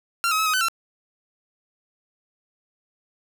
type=tone with pitch steps; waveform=sawtooth; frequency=1374 / 1272 / 1292 / 1259 / 1514 / 1351 Hz; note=F6 / D#6 / E6 / D#6 / F#6 / E6; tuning=-29 / +38 / -35 / +20 / +39 / +42 cents; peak=-16 dBFS; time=0.24-0.684 s; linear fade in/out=0 ms; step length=74 ms; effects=none